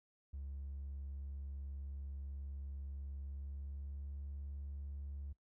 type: tone with pitch glide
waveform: triangle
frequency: 69.3 to 70.55 Hz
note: C#2 to C#2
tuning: 0 to +31 cents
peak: -40 dBFS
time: 0.33-5.33 s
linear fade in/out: 10 ms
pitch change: +31 cents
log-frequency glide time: 3.17-4.24 s
effects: noise-tail reverb RT60 0.1 s tail -20 dB re dry + tanh soft clip ceiling -38 dBFS